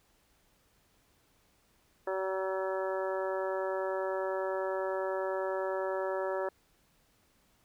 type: harmonic tone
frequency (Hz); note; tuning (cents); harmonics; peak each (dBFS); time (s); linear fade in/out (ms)
190; F#3; +46; 2 / 3 / 4 / 5 / 6 / 7 / 8 / 9; -35 / -34 / -43 / -40 / -49 / -43 / -54 / -44; 2.07-6.49; 5
effects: pink hiss -69 dBFS RMS until 7.64 s

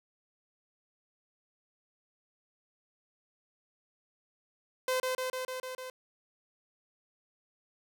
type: tone with echo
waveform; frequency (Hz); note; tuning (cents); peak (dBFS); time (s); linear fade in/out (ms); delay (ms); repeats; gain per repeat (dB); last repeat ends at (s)
sawtooth; 513; C5; -34; -24; 4.88-5; 2; 150; 6; -2; 5.9
effects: none

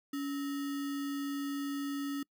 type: tone with sample-and-hold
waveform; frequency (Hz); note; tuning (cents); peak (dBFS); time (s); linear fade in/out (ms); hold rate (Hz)
sine; 281.5; C#4; +27; -33; 0.13-2.23; 5; 1575
effects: noise-tail reverb RT60 0.1 s tail -25 dB re dry

